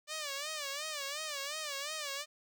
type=tone with vibrato; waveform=5% pulse; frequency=587.3 Hz; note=D5; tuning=in tune; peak=-26 dBFS; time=0.07-2.26 s; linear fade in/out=50 ms; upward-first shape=sine; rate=2.8 Hz; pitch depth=120 cents each way; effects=none